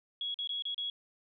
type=tone with dropouts; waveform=sine; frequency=3335 Hz; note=G#7; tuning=7 cents sharp; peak=-33 dBFS; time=0.21-0.9 s; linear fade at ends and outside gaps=2 ms; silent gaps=0.343-0.388 / 0.474-0.492 / 0.623-0.653 / 0.745-0.779 s; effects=none